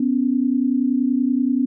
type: tone pair together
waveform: sine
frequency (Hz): 249.2 / 279.7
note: B3 / C#4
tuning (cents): +16 / +16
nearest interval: major second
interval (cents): 200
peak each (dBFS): -18 / -20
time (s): 0-1.66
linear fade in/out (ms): 5
effects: none